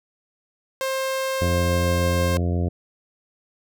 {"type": "tone", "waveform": "sawtooth", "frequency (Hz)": 530, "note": "C5", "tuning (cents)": 22, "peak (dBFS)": -19, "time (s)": [0.81, 2.37], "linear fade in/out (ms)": 0}
{"type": "harmonic tone", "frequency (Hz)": 87.31, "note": "F2", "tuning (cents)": 0, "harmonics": [1, 2, 3, 4, 5, 6, 7, 8], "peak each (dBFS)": [-21, -27, -31, -33, -35, -37, -38, -39], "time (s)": [1.41, 2.69], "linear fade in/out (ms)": 10}
{"effects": []}